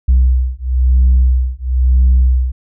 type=beating tone pair; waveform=sine; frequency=62.9 / 63.9 Hz; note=B1 / C2; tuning=+32 / -40 cents; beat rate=1 Hz; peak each=-10 dBFS; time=0.08-2.52 s; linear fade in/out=10 ms; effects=tanh soft clip ceiling -4 dBFS